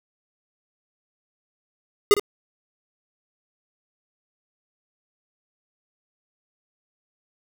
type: tone with echo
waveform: square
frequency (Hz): 410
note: G#4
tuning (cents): -22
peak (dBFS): -10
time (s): 2.11-2.14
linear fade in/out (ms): 0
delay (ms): 56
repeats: 1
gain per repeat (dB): -13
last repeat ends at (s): 2.196
effects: none